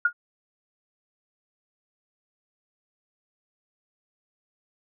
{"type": "tone with exponential decay", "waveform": "sine", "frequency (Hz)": 1428, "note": "F6", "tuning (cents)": 38, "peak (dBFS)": -14, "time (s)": [0.05, 0.13], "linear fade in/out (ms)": 5, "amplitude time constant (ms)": 17, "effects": []}